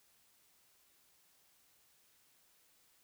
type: silence
effects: white hiss -70 dBFS RMS until 3.03 s